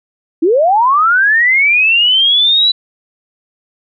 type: linear sweep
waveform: sine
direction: up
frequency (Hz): 300 to 3983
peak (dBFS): -7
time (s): 0.42-2.72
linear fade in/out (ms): 10
effects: none